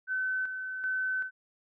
sine tone with tremolo, 1521 Hz, F#6, 47 cents sharp, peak -28 dBFS, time 0.07-1.31 s, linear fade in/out 50 ms, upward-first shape square, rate 1.3 Hz, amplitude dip 50%, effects none

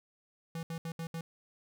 square tone bursts at uneven times, 164.81 Hz, E3, in tune, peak -37 dBFS, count 5, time 0.55-0.63 / 0.7-0.78 / 0.85-0.92 / 0.99-1.07 / 1.14-1.21 s, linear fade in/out 2 ms, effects none

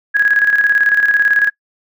sine tone with tremolo, 1661.2 Hz, G#6, in tune, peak -7 dBFS, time 0.14-1.5 s, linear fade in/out 20 ms, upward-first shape square, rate 18 Hz, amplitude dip 55%, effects noise-tail reverb RT60 0.1 s tail -23 dB re dry

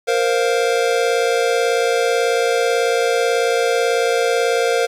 square chord, Bb suspended second, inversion none, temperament just, 466.2 / 524.4 / 699.2 Hz, Bb4 / C5 / F5, 0 / +4 / +2 cents, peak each -18 / -21 / -23 dBFS, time 0.07-4.87 s, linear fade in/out 20 ms, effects low-pass 9000 Hz 12 dB/octave + 8-bit

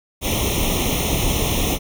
pink noise with comb filter, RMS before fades -20 dBFS, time 0.21-1.79 s, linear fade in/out 50 ms, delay 0.32 ms, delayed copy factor +0.95, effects none

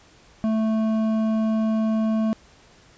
sine tone with hard clipping, 220 Hz, A3, in tune, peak -21 dBFS, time 0.44-2.33 s, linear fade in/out 0 ms, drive 9 dB, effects pink hiss -53 dBFS RMS until 2.97 s + resampled to 16000 Hz

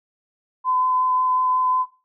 sine tone with vibrato, 1017 Hz, C6, 50 cents flat, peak -17 dBFS, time 0.64-1.86 s, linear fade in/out 50 ms, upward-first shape sine, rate 5.5 Hz, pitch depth 8 cents each way, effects noise-tail reverb RT60 0.3 s tail -18 dB re dry

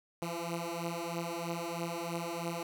10% pulse beating tone pair, 167.9 / 171 Hz, E3 / F3, +32 / -36 cents, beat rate 3.1 Hz, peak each -30 dBFS, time 0.22-2.63 s, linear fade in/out 2 ms, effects none

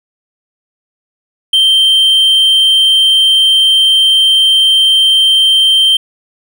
triangle tone, 3136 Hz, G7, in tune, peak -4 dBFS, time 1.53-5.97 s, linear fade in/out 5 ms, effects none

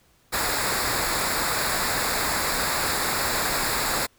pink noise with comb filter, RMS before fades -25 dBFS, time 0.32-4.07 s, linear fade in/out 20 ms, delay 0.33 ms, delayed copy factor -0.7, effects pink hiss -61 dBFS RMS until 4.18 s

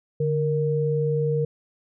sine tone pair together, 146.83 / 466.2 Hz, D3 / A#4, 0 / 0 cents, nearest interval octave + minor sixth, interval 2000 cents, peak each -23 dBFS, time 0.2-1.45 s, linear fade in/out 5 ms, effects none

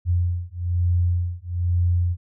sine beating tone pair, 87.31 / 88.41 Hz, F2 / F2, 0 / +22 cents, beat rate 1.1 Hz, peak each -22 dBFS, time 0.05-2.17 s, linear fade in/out 50 ms, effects none

